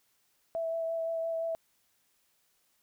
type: tone with vibrato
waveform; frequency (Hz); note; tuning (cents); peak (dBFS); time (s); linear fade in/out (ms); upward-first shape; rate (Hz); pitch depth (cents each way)
sine; 658; E5; -3; -30; 0.55-1.55; 0; sine; 5.8; 13
effects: white hiss -72 dBFS RMS until 2.82 s